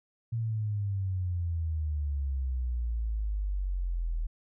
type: exponential sweep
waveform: sine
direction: down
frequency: 116.54 to 39.59 Hz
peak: -28 dBFS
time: 0.32-4.27 s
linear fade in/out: 10 ms
effects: none